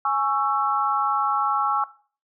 sine chord, C# minor, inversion second, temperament just, 831.5 / 1108.7 / 1330.5 Hz, G#5 / C#6 / E6, +2 / 0 / +16 cents, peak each -24 dBFS, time 0.05-1.84 s, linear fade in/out 2 ms, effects noise-tail reverb RT60 0.4 s tail -17 dB re dry

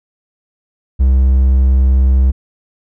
triangle tone, 65.41 Hz, C2, in tune, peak -5 dBFS, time 0.99-2.32 s, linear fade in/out 20 ms, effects none

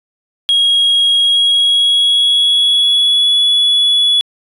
sine tone with pitch glide, 3288 to 3402 Hz, G#7 to G#7, -18 to +41 cents, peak -6 dBFS, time 0.49-4.21 s, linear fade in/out 0 ms, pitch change +59 cents, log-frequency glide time 1.18-3.4 s, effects tanh soft clip ceiling -7 dBFS

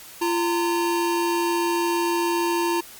square tone pair together, 343.5 / 917 Hz, F4 / A#5, -29 / -29 cents, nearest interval octave + perfect fourth, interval 1700 cents, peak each -23 / -26 dBFS, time 0.21-2.81 s, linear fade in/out 10 ms, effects white hiss -43 dBFS RMS until 2.99 s + Opus 48 kbps

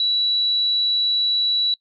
sine tone, 3929 Hz, B7, 10 cents flat, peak -17 dBFS, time 0-1.74 s, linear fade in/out 2 ms, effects noise-tail reverb RT60 0.1 s tail -23 dB re dry

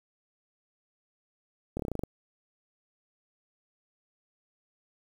slowing click train, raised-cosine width 2 ms, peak -19 dBFS, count 9, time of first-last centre 1.77-2.036 s, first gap 25 ms, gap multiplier 1.08, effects 8-bit

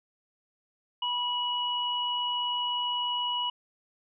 sine tone pair together, 975.4 / 2923 Hz, B5 / F#7, -22 / -22 cents, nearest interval octave + perfect fifth, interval 1900 cents, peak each -31 / -29 dBFS, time 1.02-3.5 s, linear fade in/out 5 ms, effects none

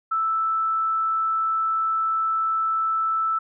sine tone, 1318.5 Hz, E6, in tune, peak -20 dBFS, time 0.11-3.39 s, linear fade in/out 10 ms, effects none

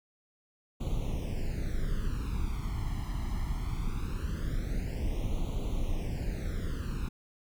brown noise with flanger, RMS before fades -32 dBFS, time 0.8-7.09 s, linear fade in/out 10 ms, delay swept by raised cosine 0.29 to 0.99 ms, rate 0.21 Hz, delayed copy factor +1, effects none

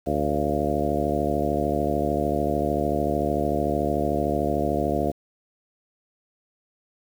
harmonic tone with a mistuned harmonic, 73.42 Hz, D2, in tune, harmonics 1 / 2 / 3 / 4 / 5 / 6 / 7 / 8 / 9, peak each -31 / -32 / -30 / -29 / -30 / -31 / -31 / -30 / -28 dBFS, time 0.06-5.12 s, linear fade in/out 20 ms, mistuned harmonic 9, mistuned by +73 cents, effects 8-bit

